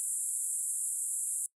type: band-pass noise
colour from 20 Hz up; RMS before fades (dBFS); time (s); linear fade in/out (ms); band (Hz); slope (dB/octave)
pink; -34; 0-1.46; 0; 7600 to 11000; 96
effects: noise-tail reverb RT60 0.1 s tail -21 dB re dry